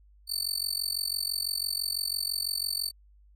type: tone with amplitude modulation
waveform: sawtooth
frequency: 4500 Hz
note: C#8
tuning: 25 cents sharp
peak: -22 dBFS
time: 0.27-2.92 s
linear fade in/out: 50 ms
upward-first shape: sine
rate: 46 Hz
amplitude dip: 100%
effects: added 50 Hz sine -55 dBFS peak until 3.35 s